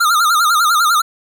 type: tone with vibrato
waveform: square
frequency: 1301 Hz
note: E6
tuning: 23 cents flat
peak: -11 dBFS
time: 0-1.02 s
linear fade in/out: 10 ms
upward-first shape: sine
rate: 10 Hz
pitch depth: 140 cents each way
effects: none